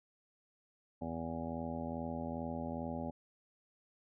harmonic tone, 82.41 Hz, E2, in tune, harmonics 1 / 2 / 3 / 4 / 5 / 6 / 7 / 8 / 9 / 10, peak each -47 / -45 / -41 / -52 / -51 / -53 / -45 / -56 / -49 / -48 dBFS, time 1.01-3.11 s, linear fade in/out 10 ms, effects none

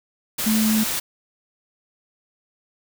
sine tone in noise, 217.9 Hz, A3, 17 cents flat, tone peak -17 dBFS, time 0.46-0.84 s, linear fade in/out 10 ms, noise white, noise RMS -25 dBFS, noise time 0.38-1 s, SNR +5 dB, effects none

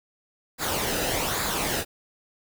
pink noise with flanger, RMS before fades -27 dBFS, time 0.58-1.85 s, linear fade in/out 50 ms, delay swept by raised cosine 0.34 to 0.92 ms, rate 1.2 Hz, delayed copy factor -0.55, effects none

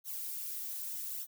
violet noise with flanger, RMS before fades -40 dBFS, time 0.04-1.27 s, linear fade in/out 50 ms, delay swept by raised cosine 0.39 to 6.19 ms, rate 0.82 Hz, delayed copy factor -1, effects none

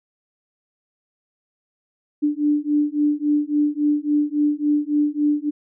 sine beating tone pair, 293.7 / 297.3 Hz, D4 / D4, 0 / +21 cents, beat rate 3.6 Hz, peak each -20 dBFS, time 2.22-5.51 s, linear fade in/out 20 ms, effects none

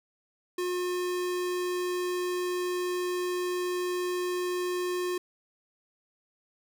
square tone, 359.3 Hz, F4, 49 cents sharp, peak -29 dBFS, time 0.58-5.18 s, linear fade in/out 5 ms, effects none

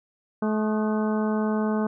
harmonic tone with a mistuned harmonic, 215.2 Hz, A3, 38 cents flat, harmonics 1 / 2 / 3 / 4 / 5 / 6 / 7, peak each -23 / -29 / -33 / -35 / -37 / -39 / -40 dBFS, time 0.42-1.87 s, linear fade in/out 5 ms, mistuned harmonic 6, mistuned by -67 cents, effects none

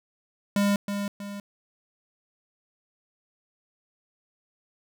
square tone with echo, 202 Hz, G#3, 48 cents flat, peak -21 dBFS, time 0.56-0.76 s, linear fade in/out 2 ms, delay 320 ms, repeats 2, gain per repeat -7 dB, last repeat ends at 1.4 s, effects none

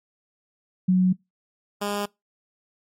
sine / 10% pulse tone pair in turn, 184.2 / 204.3 Hz, F#3 / G#3, -7 / -28 cents, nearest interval major second, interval 179 cents, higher second, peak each -15 / -17 dBFS, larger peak first, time 0.88-1.13 / 1.81-2.06 s, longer neither, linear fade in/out 10 ms, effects noise-tail reverb RT60 0.2 s tail -24 dB re dry + MP3 64 kbps

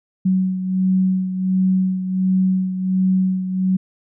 sine beating tone pair, 186.8 / 188.2 Hz, F#3 / F#3, +17 / +30 cents, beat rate 1.4 Hz, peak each -16 / -23 dBFS, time 0.25-3.77 s, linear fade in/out 10 ms, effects none

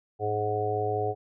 harmonic tone, 105.2 Hz, G#2, 23 cents sharp, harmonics 1 / 3 / 4 / 5 / 6 / 7, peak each -33 / -41 / -29 / -36 / -38 / -30 dBFS, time 0.19-1.15 s, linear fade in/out 50 ms, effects none

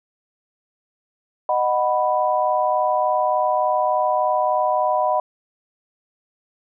sine chord, B major, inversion first, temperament just, 617.4 / 740.8 / 987.8 Hz, D#5 / F#5 / B5, -14 / +2 / 0 cents, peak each -21 dBFS, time 1.49-5.2 s, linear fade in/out 2 ms, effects none

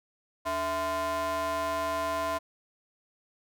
square ring-modulated tone, 185 Hz, F#3, in tune, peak -26 dBFS, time 0.45-2.39 s, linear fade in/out 20 ms, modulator 846 Hz, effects none

